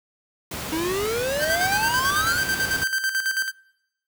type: noise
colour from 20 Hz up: pink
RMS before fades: -31 dBFS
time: 0.51-2.84 s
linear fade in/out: 5 ms
type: exponential sweep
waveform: square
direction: up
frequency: 311.1 to 1494 Hz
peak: -24 dBFS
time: 0.72-2.39 s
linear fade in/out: 5 ms
type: tone with tremolo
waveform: 45% pulse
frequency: 1561 Hz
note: G6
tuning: 8 cents flat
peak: -20 dBFS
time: 1.39-3.52 s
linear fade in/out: 50 ms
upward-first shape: square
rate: 9.1 Hz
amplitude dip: 60%
effects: noise-tail reverb RT60 0.9 s tail -25 dB re dry + high-pass 60 Hz 12 dB/octave